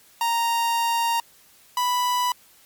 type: tone pair in turn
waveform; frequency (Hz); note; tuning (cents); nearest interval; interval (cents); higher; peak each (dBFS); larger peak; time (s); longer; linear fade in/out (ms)
45% pulse; 930 / 988.3; A#5 / B5; -4 / +1; minor second; 105; second; -20; neither; 0.21-1.2 / 1.77-2.32; first; 2
effects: white hiss -54 dBFS RMS until 2.65 s + MP3 96 kbps